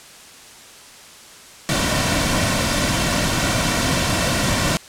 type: noise with comb filter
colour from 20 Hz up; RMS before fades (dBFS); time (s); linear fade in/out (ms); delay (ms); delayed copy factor
pink; -19; 1.69-4.77; 0; 2.4; -0.55
effects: white hiss -42 dBFS RMS until 4.88 s + low-pass 9000 Hz 12 dB/octave